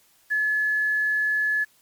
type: tone with quantisation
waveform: sine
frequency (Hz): 1712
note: A6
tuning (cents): -48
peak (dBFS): -20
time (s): 0.3-1.65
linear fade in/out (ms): 20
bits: 8
effects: white hiss -60 dBFS RMS until 1.81 s + MP3 96 kbps